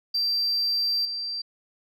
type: tone with level steps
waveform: sine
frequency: 4700 Hz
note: D8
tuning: 1 cent sharp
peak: -20 / -28 dBFS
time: 0.14-1.42 s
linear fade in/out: 10 ms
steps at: 1.05 s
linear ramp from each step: 2 ms
effects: tanh soft clip ceiling -20 dBFS